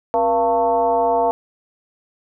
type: tone with frequency modulation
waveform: sine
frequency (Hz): 687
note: F5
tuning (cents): -29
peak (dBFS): -14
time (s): 0.14-1.31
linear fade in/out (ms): 0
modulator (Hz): 209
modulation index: 1.2
effects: none